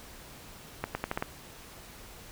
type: accelerating click train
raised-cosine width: 0.5 ms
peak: -15 dBFS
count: 6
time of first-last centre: 0.84-1.225 s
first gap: 110 ms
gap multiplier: 0.82
effects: pink hiss -49 dBFS RMS until 2.31 s

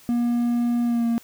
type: tone with pitch glide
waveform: triangle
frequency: 238.7 to 232.7 Hz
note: A#3 to A#3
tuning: +41 to -3 cents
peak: -17 dBFS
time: 0.09-1.18 s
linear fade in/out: 0 ms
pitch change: -44 cents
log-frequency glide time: 0.84-1.06 s
effects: white hiss -51 dBFS RMS until 1.23 s

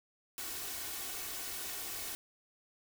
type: noise with comb filter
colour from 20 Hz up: white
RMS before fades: -41 dBFS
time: 0.38-2.15 s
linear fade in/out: 0 ms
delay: 2.7 ms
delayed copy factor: +0.55
effects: none

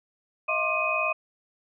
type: tone cluster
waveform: sine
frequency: 631 / 689 / 1067 / 1196 / 2505 Hz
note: D#5 / F5 / C6 / D6 / D#7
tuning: +24 / -24 / +34 / +31 / +11 cents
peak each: -30 / -35 / -31 / -32 / -26 dBFS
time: 0.48-1.13 s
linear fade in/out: 10 ms
effects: none

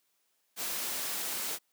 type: noise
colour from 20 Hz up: white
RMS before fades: -35 dBFS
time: 0.56-1.59 s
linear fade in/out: 50 ms
effects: white hiss -75 dBFS RMS until 1.72 s + high-pass 200 Hz 12 dB/octave

